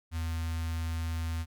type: tone with notch filter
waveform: square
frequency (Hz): 81.6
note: E2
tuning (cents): -17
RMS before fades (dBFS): -33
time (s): 0.11-1.46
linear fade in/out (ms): 50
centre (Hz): 460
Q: 0.55
effects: none